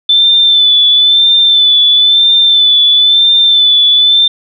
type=tone with vibrato; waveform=sine; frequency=3520 Hz; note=A7; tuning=in tune; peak=-4 dBFS; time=0.09-4.28 s; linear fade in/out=5 ms; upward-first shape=sine; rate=1 Hz; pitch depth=36 cents each way; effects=none